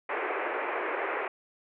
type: band-pass noise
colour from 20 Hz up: pink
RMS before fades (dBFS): -32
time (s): 0.09-1.28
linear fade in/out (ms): 5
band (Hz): 350 to 2400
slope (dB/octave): 48
effects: none